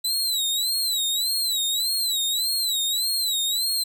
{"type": "tone with vibrato", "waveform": "sawtooth", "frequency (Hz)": 3964, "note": "B7", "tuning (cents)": 6, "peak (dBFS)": -19, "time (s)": [0.04, 3.84], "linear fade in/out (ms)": 10, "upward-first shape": "sine", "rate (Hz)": 1.7, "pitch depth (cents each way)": 130, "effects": []}